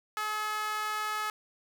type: tone with high-pass filter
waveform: sawtooth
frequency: 426.8 Hz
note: G#4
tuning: 47 cents sharp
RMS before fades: -33 dBFS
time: 0.17-1.3 s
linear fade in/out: 0 ms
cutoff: 1200 Hz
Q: 2.9
effects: none